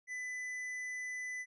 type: tone with hard clipping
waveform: sine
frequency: 2000 Hz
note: B6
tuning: 21 cents sharp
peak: -40 dBFS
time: 0.07-1.46 s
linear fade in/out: 50 ms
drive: 7 dB
effects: none

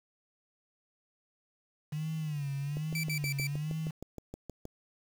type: tone with vibrato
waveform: sine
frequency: 148.6 Hz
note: D3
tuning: 21 cents sharp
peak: -32 dBFS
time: 1.92-3.91 s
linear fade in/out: 10 ms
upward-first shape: sine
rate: 1.2 Hz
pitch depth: 120 cents each way
type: click train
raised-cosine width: 2 ms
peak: -28 dBFS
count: 13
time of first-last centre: 2.77-4.654 s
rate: 6.37 Hz
type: tone bursts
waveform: sawtooth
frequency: 2324 Hz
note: D7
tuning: 19 cents flat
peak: -30 dBFS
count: 4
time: 2.95-3.47 s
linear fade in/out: 2 ms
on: 85 ms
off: 60 ms
effects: 8-bit

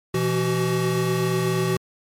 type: tone cluster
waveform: square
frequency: 123.3 / 167.5 / 378.1 Hz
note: B2 / E3 / F#4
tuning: -2 / +28 / +38 cents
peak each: -27 / -25 / -24 dBFS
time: 0.14-1.77 s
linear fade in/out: 5 ms
effects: MP3 64 kbps

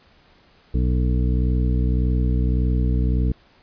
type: harmonic tone with a mistuned harmonic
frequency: 61.74 Hz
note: B1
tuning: in tune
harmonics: 1 / 2 / 3 / 4 / 5 / 7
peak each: -18 / -24 / -28 / -30 / -32 / -35 dBFS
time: 0.74-3.32 s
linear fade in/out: 5 ms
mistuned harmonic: 7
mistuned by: +49 cents
effects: pink hiss -55 dBFS RMS until 3.62 s + resampled to 11025 Hz

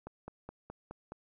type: click train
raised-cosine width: 1 ms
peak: -29 dBFS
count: 6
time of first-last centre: 0.07-1.12 s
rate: 4.76 Hz
effects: none

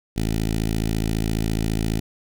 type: tone with notch filter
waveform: 10% pulse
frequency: 54.6 Hz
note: A1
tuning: 13 cents flat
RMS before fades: -23 dBFS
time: 0.16-2 s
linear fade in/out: 10 ms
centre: 1100 Hz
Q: 0.57
effects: none

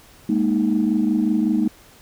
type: chord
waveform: sine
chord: Ab suspended second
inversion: none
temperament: equal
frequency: 207.7 / 233.1 / 311.1 Hz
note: Ab3 / Bb3 / Eb4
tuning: 0 / 0 / 0 cents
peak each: -20 dBFS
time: 0.29-1.68 s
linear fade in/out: 5 ms
effects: tanh soft clip ceiling -9 dBFS + pink hiss -49 dBFS RMS until 2.01 s

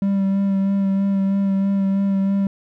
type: tone with vibrato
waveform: triangle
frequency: 195.9 Hz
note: G3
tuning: 1 cent flat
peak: -14 dBFS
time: 0.02-2.47 s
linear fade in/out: 2 ms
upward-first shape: sine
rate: 3.1 Hz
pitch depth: 19 cents each way
effects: none

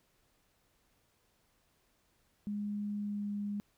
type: tone with pitch glide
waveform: sine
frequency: 206.3 to 204.6 Hz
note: G#3 to G#3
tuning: -11 to -26 cents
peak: -34 dBFS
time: 2.47-3.6 s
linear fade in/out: 0 ms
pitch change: -15 cents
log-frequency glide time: 2.94-3.32 s
effects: pink hiss -73 dBFS RMS until 3.77 s

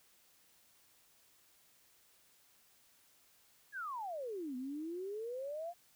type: exponential two-way sweep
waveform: sine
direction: down then up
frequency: 1722 to 246.9 to 715 Hz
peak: -39 dBFS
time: 3.72-5.74 s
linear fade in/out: 50 ms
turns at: 4.56 s
effects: white hiss -68 dBFS RMS until 5.95 s

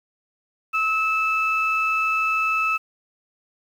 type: tone pair together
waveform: sine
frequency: 1294 / 2627 Hz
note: E6 / E7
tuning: -32 / -7 cents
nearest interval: octave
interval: 1225 cents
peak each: -21 dBFS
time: 0.73-2.78 s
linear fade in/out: 20 ms
effects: tanh soft clip ceiling -12 dBFS + 8-bit

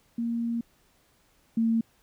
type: tone pair in turn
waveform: sine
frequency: 233.1 / 227.1 Hz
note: A#3 / A#3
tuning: 0 / -45 cents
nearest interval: unison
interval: 45 cents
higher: first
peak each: -26 / -21 dBFS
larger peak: second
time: 0.18-0.61 / 1.57-1.81 s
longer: first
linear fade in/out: 5 ms
effects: pink hiss -65 dBFS RMS until 2.02 s

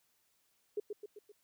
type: tone with echo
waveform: sine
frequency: 415.3 Hz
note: G#4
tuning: in tune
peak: -32 dBFS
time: 0.77-0.8 s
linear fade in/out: 5 ms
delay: 130 ms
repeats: 4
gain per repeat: -5 dB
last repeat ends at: 1.32 s
effects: white hiss -75 dBFS RMS until 1.43 s

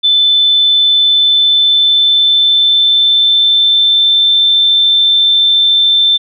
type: tone with pitch glide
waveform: sine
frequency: 3520 to 3553 Hz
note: A7 to A7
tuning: 0 to +16 cents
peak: -6 dBFS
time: 0.03-6.18 s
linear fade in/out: 20 ms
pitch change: +16 cents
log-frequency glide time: 1.03-4.38 s
effects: none

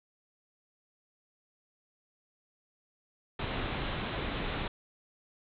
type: low-pass noise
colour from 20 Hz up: pink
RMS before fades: -35 dBFS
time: 3.39-4.68 s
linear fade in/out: 5 ms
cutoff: 3900 Hz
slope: 96 dB/octave
effects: none

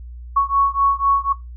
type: beating tone pair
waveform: sine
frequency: 1108.7 / 1112.7 Hz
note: C#6 / C#6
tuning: 0 / +6 cents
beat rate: 4 Hz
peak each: -17 / -17 dBFS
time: 0.36-1.33 s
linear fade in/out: 10 ms
effects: noise-tail reverb RT60 0.2 s tail -17 dB re dry + added 60 Hz sine -32 dBFS peak until 1.56 s

